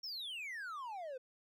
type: exponential sweep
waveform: triangle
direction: down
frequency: 5588 to 494.9 Hz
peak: -40 dBFS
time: 0.03-1.18 s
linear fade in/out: 10 ms
effects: none